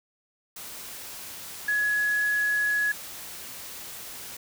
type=tone in noise; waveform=sine; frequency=1684 Hz; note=G#6; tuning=24 cents sharp; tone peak=-22 dBFS; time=1.68-2.92 s; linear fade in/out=5 ms; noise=white; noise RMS=-40 dBFS; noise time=0.56-4.37 s; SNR=+15 dB; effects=none